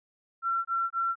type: tone bursts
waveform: sine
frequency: 1357 Hz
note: E6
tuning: 50 cents sharp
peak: -25 dBFS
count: 3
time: 0.42-1.156 s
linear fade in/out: 50 ms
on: 230 ms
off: 23 ms
effects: none